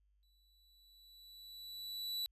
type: tone with exponential growth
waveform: 45% pulse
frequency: 3951 Hz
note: B7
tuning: in tune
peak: -36 dBFS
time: 0.23-2.26 s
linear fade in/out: 0 ms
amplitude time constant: 440 ms
effects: added 50 Hz sine -70 dBFS peak until 2.31 s + resampled to 32000 Hz